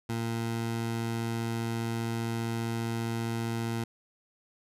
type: tone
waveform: 20% pulse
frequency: 115.1 Hz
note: A#2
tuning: 22 cents flat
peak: -25 dBFS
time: 0.09-3.84 s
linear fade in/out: 5 ms
effects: resampled to 32000 Hz